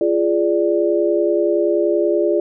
sine chord, D diminished, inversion first, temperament equal with one note detuned, 344.8 / 415.3 / 587.3 Hz, F4 / Ab4 / D5, -22 / 0 / 0 cents, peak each -17 / -19 / -19 dBFS, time 0.01-2.4 s, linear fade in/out 2 ms, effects none

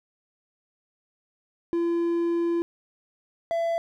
triangle tone pair in turn, 340 / 670.4 Hz, F4 / E5, -46 / +29 cents, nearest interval octave, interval 1175 cents, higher second, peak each -20 / -21 dBFS, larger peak first, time 1.73-2.62 / 3.51-3.78 s, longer first, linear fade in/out 0 ms, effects none

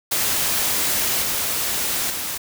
white noise with level steps, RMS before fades -21 / -23 / -27 dBFS, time 0.11-2.38 s, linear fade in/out 10 ms, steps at 1.22 / 2.1 s, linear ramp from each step 2 ms, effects none

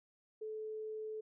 sine tone, 433.8 Hz, A4, 25 cents flat, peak -40 dBFS, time 0.41-1.21 s, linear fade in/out 10 ms, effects none

